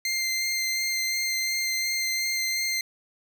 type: tone with vibrato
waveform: 20% pulse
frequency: 2093 Hz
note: C7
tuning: in tune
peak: -20 dBFS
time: 0.05-2.81 s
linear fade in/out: 2 ms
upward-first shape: sine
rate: 2.8 Hz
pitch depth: 11 cents each way
effects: none